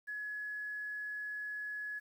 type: tone with quantisation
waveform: sine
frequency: 1692 Hz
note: G#6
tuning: 32 cents sharp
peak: -38 dBFS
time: 0.07-2 s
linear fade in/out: 20 ms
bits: 11
effects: none